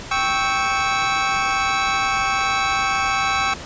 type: chord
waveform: 25% pulse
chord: C# diminished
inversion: second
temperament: equal with one note detuned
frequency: 784 / 1108.7 / 1307.1 Hz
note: G5 / C#6 / E6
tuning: 0 / 0 / -15 cents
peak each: -19 dBFS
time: 0.11-3.54 s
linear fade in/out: 5 ms
effects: pink hiss -34 dBFS RMS until 3.65 s + resampled to 16000 Hz